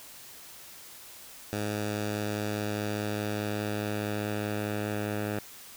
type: tone with low-pass filter sweep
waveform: 10% pulse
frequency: 104.8 Hz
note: G#2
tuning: 16 cents sharp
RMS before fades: -32 dBFS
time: 1.53-5.39 s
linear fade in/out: 0 ms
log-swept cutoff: 9000 to 2500 Hz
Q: 0.9
effects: white hiss -48 dBFS RMS until 5.76 s